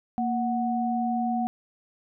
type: tone pair together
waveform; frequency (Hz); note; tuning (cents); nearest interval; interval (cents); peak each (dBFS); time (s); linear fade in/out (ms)
sine; 232.8 / 739; A#3 / F#5; -2 / -2; octave + minor sixth; 2000; -26 / -27; 0.18-1.47; 0
effects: none